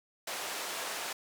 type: band-pass noise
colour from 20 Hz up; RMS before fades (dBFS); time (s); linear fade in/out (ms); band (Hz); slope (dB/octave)
pink; -38; 0.27-1.13; 5; 570 to 12000; 12
effects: none